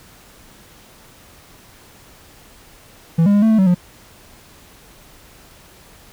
triangle tone with pitch steps, 165 / 202.8 / 204.8 / 222 / 219.6 / 189.8 / 178 Hz, E3 / G#3 / G#3 / A3 / A3 / F#3 / F3, +2 / -41 / -24 / +16 / -3 / +44 / +33 cents, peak -8 dBFS, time 3.18-3.747 s, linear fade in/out 10 ms, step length 81 ms, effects pink hiss -46 dBFS RMS until 6.12 s

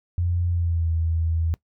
sine tone with pitch glide, 87.31 to 81.94 Hz, F2 to E2, 0 to -10 cents, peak -20 dBFS, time 0.18-1.54 s, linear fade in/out 0 ms, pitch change -110 cents, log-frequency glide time 0.49-0.9 s, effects noise-tail reverb RT60 0.1 s tail -21 dB re dry

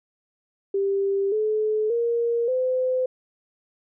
sine tone with pitch steps, 394.4 / 430.1 / 469 / 511.5 Hz, G4 / A4 / A#4 / C5, +11 / -39 / +11 / -39 cents, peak -20 dBFS, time 0.74-3.06 s, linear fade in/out 5 ms, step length 580 ms, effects none

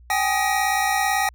square tone cluster, 770 / 828 / 1249 / 1897 Hz, G5 / G#5 / D#6 / A#6, -31 / -5 / +6 / +30 cents, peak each -24 / -25 / -30 / -25 dBFS, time 0.1-1.29 s, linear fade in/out 2 ms, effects added 60 Hz sine -45 dBFS peak until 1.34 s

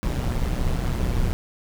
brown noise with amplitude modulation, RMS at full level -20 dBFS, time 0.03-1.33 s, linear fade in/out 0 ms, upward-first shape sine, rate 124 Hz, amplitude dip 70%, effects none

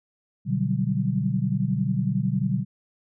sine chord, G major seventh, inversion first, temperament equal, 123.47 / 146.83 / 185 / 196 Hz, B2 / D3 / F#3 / G3, 0 / 0 / 0 / 0 cents, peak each -27 dBFS, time 0.45-2.65 s, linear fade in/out 50 ms, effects none

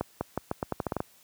accelerating click train, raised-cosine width 1 ms, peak -14 dBFS, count 11, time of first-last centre 0.01-1.004 s, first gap 200 ms, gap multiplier 0.83, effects white hiss -59 dBFS RMS until 1.23 s + high-pass 60 Hz 12 dB/octave

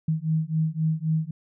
sine beating tone pair, 156.7 / 160.5 Hz, D#3 / E3, +13 / -46 cents, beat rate 3.8 Hz, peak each -25 dBFS, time 0.08-1.31 s, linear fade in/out 5 ms, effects none

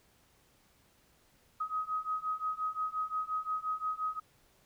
sine beating tone pair, 1259 / 1264.7 Hz, D#6 / D#6, +20 / +28 cents, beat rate 5.7 Hz, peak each -36 / -35 dBFS, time 1.6-4.2 s, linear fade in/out 10 ms, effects pink hiss -67 dBFS RMS until 4.65 s

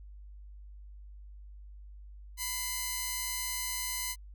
5% pulse tone pair together, 994.4 / 2090 Hz, B5 / C7, +12 / -2 cents, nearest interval octave + minor second, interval 1286 cents, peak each -25 dBFS, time 2.37-4.16 s, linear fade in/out 50 ms, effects added 50 Hz sine -46 dBFS peak until 4.34 s

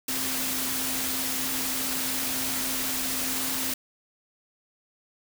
sine tone in noise, 261.6 Hz, C4, in tune, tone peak -37 dBFS, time 0.08-3.74 s, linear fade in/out 5 ms, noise white, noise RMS -29 dBFS, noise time 0.08-3.74 s, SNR -11 dB, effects none

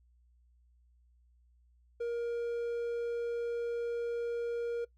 triangle tone, 471.3 Hz, A#4, 19 cents sharp, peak -30 dBFS, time 2-4.85 s, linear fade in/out 10 ms, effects noise-tail reverb RT60 0.1 s tail -21 dB re dry + added 60 Hz sine -63 dBFS peak until 4.97 s

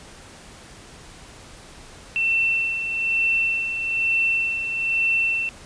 sine tone with tremolo, 2690 Hz, E7, 34 cents sharp, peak -17 dBFS, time 2.16-5.49 s, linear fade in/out 0 ms, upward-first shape sine, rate 1.1 Hz, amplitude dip 55%, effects pink hiss -44 dBFS RMS until 5.65 s + resampled to 22050 Hz

